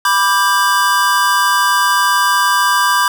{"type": "chord", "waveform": "square", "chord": "G major", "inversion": "first", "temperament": "equal with one note detuned", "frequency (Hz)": [987.8, 1174.7, 1590.8], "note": ["B5", "D6", "G6"], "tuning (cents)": [0, 0, 25], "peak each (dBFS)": -16, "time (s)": [0.05, 3.08], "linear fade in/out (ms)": 2, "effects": []}